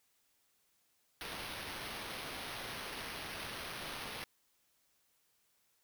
blue noise with sample-and-hold, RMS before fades -44 dBFS, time 1.21-4.24 s, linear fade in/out 0 ms, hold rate 7350 Hz, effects white hiss -75 dBFS RMS until 5.83 s

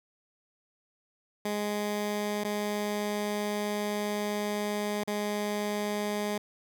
15% pulse tone with dropouts, 207.7 Hz, G#3, in tune, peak -23 dBFS, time 1.45-6.38 s, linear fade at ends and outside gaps 5 ms, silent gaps 2.438-2.446 / 5.037-5.075 s, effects none

